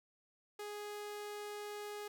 sawtooth tone, 415.3 Hz, G#4, in tune, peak -39 dBFS, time 0.59-2.08 s, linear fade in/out 5 ms, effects none

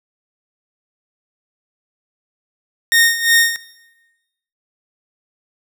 sawtooth tone with tremolo, 1846 Hz, A#6, 17 cents flat, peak -5 dBFS, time 2.92-3.56 s, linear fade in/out 0 ms, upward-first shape sine, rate 2.8 Hz, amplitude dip 75%, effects noise-tail reverb RT60 1.0 s tail -17 dB re dry

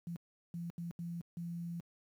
sine tone bursts at uneven times, 170.7 Hz, F3, 39 cents flat, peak -38 dBFS, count 5, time 0.07-0.16 / 0.54-0.7 / 0.78-0.91 / 0.99-1.21 / 1.37-1.8 s, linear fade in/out 0 ms, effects high-pass 100 Hz 12 dB/octave + 11-bit

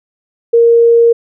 sine tone, 466.2 Hz, A#4, in tune, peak -4 dBFS, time 0.53-1.13 s, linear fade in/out 10 ms, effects none

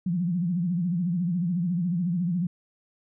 sine tone with vibrato, 175.2 Hz, F3, 6 cents sharp, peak -23 dBFS, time 0.06-2.47 s, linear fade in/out 5 ms, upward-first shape sine, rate 14 Hz, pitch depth 120 cents each way, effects none

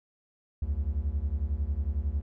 triangle beating tone pair, 66.1 / 77.1 Hz, C2 / D#2, +18 / -15 cents, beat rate 11 Hz, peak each -28 dBFS, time 0.62-2.22 s, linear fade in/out 5 ms, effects none

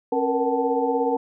sine tone cluster, 270.9 / 460.9 / 477.6 / 756 / 875 Hz, C#4 / A#4 / A#4 / F#5 / A5, -40 / -20 / +42 / +37 / -10 cents, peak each -26 / -28 / -23 / -28 / -27 dBFS, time 0.12-1.17 s, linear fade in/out 5 ms, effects none

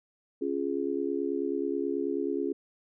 sine chord, Db major, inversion none, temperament just, 277.2 / 346.5 / 415.8 Hz, Db4 / F4 / Ab4, 0 / -14 / +2 cents, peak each -32 dBFS, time 0.41-2.53 s, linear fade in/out 10 ms, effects none

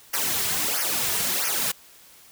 white noise with flanger, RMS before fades -25 dBFS, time 0.13-1.72 s, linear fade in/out 10 ms, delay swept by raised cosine 0.25 to 3.75 ms, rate 1.5 Hz, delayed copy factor -0.95, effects white hiss -51 dBFS RMS until 2.31 s

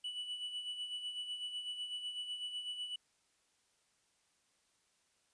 triangle tone with tremolo, 2960 Hz, F#7, in tune, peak -36 dBFS, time 0.04-2.96 s, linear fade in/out 5 ms, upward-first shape sine, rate 8 Hz, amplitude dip 55%, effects white hiss -75 dBFS RMS until 5.33 s + resampled to 22050 Hz

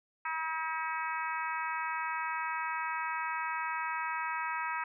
harmonic tone, 320 Hz, D#4, 49 cents sharp, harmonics 3 / 4 / 5 / 6 / 7 / 8, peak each -36 / -38 / -40 / -42 / -43 / -44 dBFS, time 0.25-4.84 s, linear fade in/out 5 ms, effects none

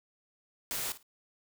white noise with echo, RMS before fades -35 dBFS, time 0.71-0.92 s, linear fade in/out 0 ms, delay 54 ms, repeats 2, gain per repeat -15 dB, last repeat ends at 1.028 s, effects none

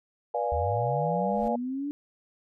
sine chord, B diminished seventh, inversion none, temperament equal with one note detuned, 487.4 / 587.3 / 698.5 / 830.6 Hz, B4 / D5 / F5 / Ab5, -23 / 0 / 0 / 0 cents, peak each -31 dBFS, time 0.34-1.56 s, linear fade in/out 5 ms
sine linear sweep, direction up, 72 to 293.7 Hz, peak -29 dBFS, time 0.52-1.91 s, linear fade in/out 0 ms
brown noise with exponential growth, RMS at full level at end -39 dBFS, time 1.15-1.48 s, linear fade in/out 1 ms, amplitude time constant 70 ms
effects none

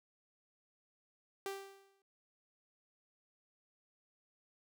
sawtooth tone with exponential decay, 392 Hz, G4, in tune, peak -33 dBFS, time 1.46-2.02 s, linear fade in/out 1 ms, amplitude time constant 120 ms, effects none

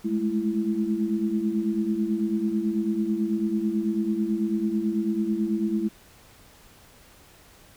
sine tone cluster, 207.8 / 216.9 / 332.9 Hz, G#3 / A3 / E4, +1 / -25 / +17 cents, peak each -27 dBFS, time 0.04-5.89 s, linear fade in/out 20 ms, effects pink hiss -53 dBFS RMS until 7.76 s

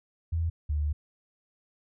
sine tone pair in turn, 82.7 / 74.47 Hz, E2 / D2, +6 / +25 cents, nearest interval major second, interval 181 cents, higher first, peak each -25 dBFS, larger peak neither, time 0.32-0.5 / 0.69-0.93 s, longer second, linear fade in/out 10 ms, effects none

